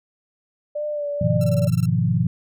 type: tone with vibrato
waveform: sine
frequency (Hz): 588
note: D5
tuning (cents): +2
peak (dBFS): -23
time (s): 0.75-1.68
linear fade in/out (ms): 10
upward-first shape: sine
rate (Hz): 2.1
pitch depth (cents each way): 32
type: chord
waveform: sine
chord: F half-diminished seventh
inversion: first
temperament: equal with one note detuned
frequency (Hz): 102.63 / 123.47 / 155.56 / 174.61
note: Ab2 / Cb3 / Eb3 / F3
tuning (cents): -20 / 0 / 0 / 0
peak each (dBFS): -24 / -21 / -23 / -22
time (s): 1.21-2.27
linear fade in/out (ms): 5
type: tone bursts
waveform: 5% pulse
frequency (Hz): 1347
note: E6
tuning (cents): +37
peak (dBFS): -25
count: 9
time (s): 1.41-1.857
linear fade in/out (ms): 2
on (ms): 31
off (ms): 21
effects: none